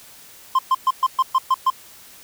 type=tone bursts; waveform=triangle; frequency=1046.5 Hz; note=C6; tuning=in tune; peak=-11 dBFS; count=8; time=0.55-1.702 s; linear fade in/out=5 ms; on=39 ms; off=120 ms; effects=white hiss -45 dBFS RMS until 2.23 s